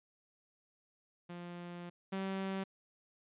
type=tone pair in turn; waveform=sawtooth; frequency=174.61 / 192.45 Hz; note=F3 / G3; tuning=0 / -32 cents; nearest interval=major second; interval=168 cents; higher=second; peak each=-40 / -32 dBFS; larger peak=second; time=1.29-1.9 / 2.12-2.64 s; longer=first; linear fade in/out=10 ms; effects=resampled to 8000 Hz